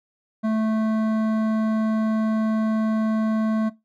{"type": "tone with hard clipping", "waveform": "sine", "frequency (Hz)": 219.2, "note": "A3", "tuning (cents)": -6, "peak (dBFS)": -21, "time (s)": [0.43, 3.7], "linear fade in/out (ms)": 20, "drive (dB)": 12, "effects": ["noise-tail reverb RT60 0.2 s tail -19 dB re dry", "MP3 96 kbps"]}